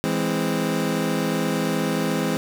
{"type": "chord", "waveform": "25% pulse", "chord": "E augmented", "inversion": "none", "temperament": "equal", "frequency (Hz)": [164.81, 207.7, 261.6], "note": ["E3", "G#3", "B#3"], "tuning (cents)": [0, 0, 0], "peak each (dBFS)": -22, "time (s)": [0.04, 2.37], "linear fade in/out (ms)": 0, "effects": []}